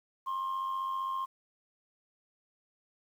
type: tone with amplitude modulation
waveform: sine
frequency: 1063 Hz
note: C6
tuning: 27 cents sharp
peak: -27 dBFS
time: 0.26-1.26 s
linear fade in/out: 20 ms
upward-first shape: sine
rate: 95.3 Hz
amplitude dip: 55%
effects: tanh soft clip ceiling -29 dBFS + 10-bit